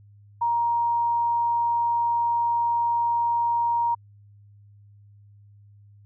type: tone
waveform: sine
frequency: 940 Hz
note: A#5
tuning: 14 cents sharp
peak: -20 dBFS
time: 0.41-3.95 s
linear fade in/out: 10 ms
effects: added 102 Hz sine -49 dBFS peak until 6.05 s